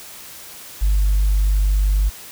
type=tone; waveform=sine; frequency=49.8 Hz; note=G1; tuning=28 cents sharp; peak=-12 dBFS; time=0.81-2.1 s; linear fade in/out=20 ms; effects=tanh soft clip ceiling -10 dBFS + white hiss -38 dBFS RMS until 2.31 s